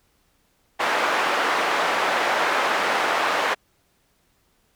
white band-pass noise, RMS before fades -22 dBFS, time 0.79-3.55 s, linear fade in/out 20 ms, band 490 to 1500 Hz, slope 12 dB/octave, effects pink hiss -65 dBFS RMS until 4.75 s

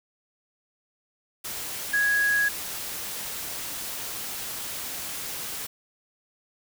sine tone in noise, 1661.2 Hz, G#6, in tune, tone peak -20 dBFS, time 1.93-2.49 s, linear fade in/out 10 ms, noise white, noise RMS -34 dBFS, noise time 1.44-5.67 s, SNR +11 dB, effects none

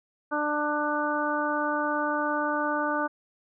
harmonic tone, 297.1 Hz, D4, 20 cents sharp, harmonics 1 / 2 / 3 / 4 / 5, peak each -31 / -31 / -31 / -31 / -31 dBFS, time 0.31-3.08 s, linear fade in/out 20 ms, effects none

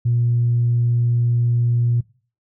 sine tone, 119.3 Hz, A#2, 41 cents sharp, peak -14 dBFS, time 0.05-2.01 s, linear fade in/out 10 ms, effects noise-tail reverb RT60 0.4 s tail -21 dB re dry + tanh soft clip ceiling -10 dBFS

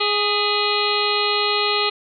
harmonic tone with a mistuned harmonic, 415.3 Hz, G#4, in tune, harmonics 1 / 2 / 3 / 5 / 6 / 7 / 8 / 9 / 10, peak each -24 / -28 / -24 / -30 / -26 / -28 / -29 / -28 / -24 dBFS, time 0-1.9 s, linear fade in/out 10 ms, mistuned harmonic 5, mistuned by -48 cents, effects none

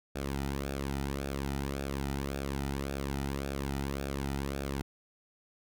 sawtooth tone with flanger, 69 Hz, C#2, 7 cents flat, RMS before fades -35 dBFS, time 0.15-4.82 s, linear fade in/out 10 ms, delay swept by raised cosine 0.98 to 1.85 ms, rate 1.8 Hz, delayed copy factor -0.65, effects none

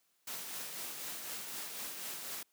white noise with tremolo, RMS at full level -41 dBFS, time 0.27-2.43 s, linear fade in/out 5 ms, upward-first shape triangle, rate 4 Hz, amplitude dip 40%, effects white hiss -75 dBFS RMS until 2.52 s + high-pass 150 Hz 12 dB/octave

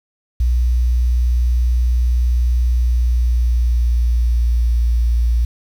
sine tone with pitch glide, 60.5 to 58.47 Hz, B1 to A#1, -35 to +6 cents, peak -12 dBFS, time 0.4-5.45 s, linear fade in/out 5 ms, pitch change -59 cents, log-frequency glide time 2.6-4.81 s, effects 7-bit

